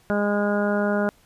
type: harmonic tone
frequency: 205.2 Hz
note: G#3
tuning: 21 cents flat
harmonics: 1 / 2 / 3 / 4 / 5 / 6 / 7 / 8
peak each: -23 / -27 / -25 / -33 / -36 / -38 / -29 / -40 dBFS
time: 0.1-1.09 s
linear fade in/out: 0 ms
effects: pink hiss -58 dBFS RMS until 1.25 s + resampled to 32000 Hz